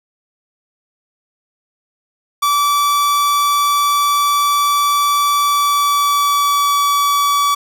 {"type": "tone with pitch glide", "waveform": "45% pulse", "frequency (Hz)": [1156, 1145.4], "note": ["D6", "D6"], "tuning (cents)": [-28, -44], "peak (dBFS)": -12, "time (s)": [2.42, 7.55], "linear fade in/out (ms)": 10, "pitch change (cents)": -16, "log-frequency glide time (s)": [5.38, 6.78], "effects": []}